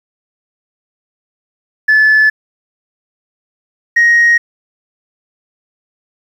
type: tone pair in turn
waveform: sine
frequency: 1733 / 1877.6 Hz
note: A6 / A#6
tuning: -27 / +12 cents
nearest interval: minor second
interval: 139 cents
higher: second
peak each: -4 dBFS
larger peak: neither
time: 1.88-2.3 / 3.96-4.38 s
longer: neither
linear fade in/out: 10 ms
effects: tanh soft clip ceiling -3 dBFS + 7-bit